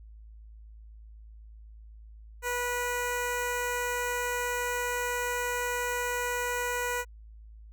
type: tone with notch filter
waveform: 10% pulse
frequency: 488.4 Hz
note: B4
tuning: 19 cents flat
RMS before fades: -31 dBFS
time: 2.42-7.05 s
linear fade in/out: 50 ms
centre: 3400 Hz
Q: 1.7
effects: added 54 Hz sine -46 dBFS peak until 7.72 s